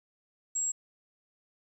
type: tone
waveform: sine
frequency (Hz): 7610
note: A#8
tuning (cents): +35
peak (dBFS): -28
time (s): 0.55-0.72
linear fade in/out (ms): 10
effects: 10-bit